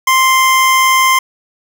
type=tone; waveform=25% pulse; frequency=1046.5 Hz; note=C6; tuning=in tune; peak=-4 dBFS; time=0.07-1.19 s; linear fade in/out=5 ms; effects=none